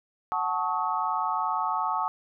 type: chord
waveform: sine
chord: D# half-diminished seventh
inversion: first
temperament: equal with one note detuned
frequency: 740 / 880 / 1108.7 / 1271.4 Hz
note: F#5 / A5 / C#6 / D#6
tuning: 0 / 0 / 0 / +37 cents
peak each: -32 / -29 / -30 / -31 dBFS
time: 0.32-2.08 s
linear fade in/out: 0 ms
effects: none